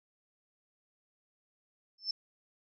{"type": "tone with exponential growth", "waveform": "sine", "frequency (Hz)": 5300, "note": "E8", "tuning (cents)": 9, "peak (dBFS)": -27, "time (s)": [1.98, 2.11], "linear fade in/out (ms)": 5, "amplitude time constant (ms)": 28, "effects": []}